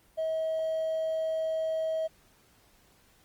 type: tone with hard clipping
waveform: triangle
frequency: 640 Hz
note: D#5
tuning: 49 cents sharp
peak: -28 dBFS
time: 0.17-2.08 s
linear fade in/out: 20 ms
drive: 4 dB
effects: pink hiss -63 dBFS RMS until 3.24 s + Opus 24 kbps